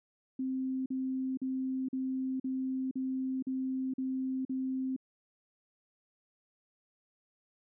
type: tone bursts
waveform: sine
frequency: 261.6 Hz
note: C4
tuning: in tune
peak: -31 dBFS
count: 9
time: 0.39-4.964 s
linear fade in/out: 5 ms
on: 470 ms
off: 43 ms
effects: none